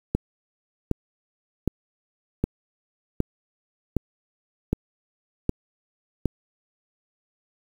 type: click train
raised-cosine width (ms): 3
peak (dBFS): -8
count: 9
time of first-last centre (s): 0.15-6.257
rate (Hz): 1.31
effects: 7-bit